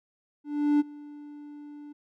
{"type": "tone with ADSR envelope", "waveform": "triangle", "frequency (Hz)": 293.5, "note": "D4", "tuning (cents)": -1, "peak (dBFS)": -16, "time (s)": [0.44, 1.93], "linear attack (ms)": 360, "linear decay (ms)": 24, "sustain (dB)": -23, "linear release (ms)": 12, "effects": []}